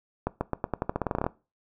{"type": "accelerating click train", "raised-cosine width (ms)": 1, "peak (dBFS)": -12, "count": 16, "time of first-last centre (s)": [0.27, 1.265], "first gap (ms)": 140, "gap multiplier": 0.88, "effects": ["noise-tail reverb RT60 0.3 s tail -20 dB re dry"]}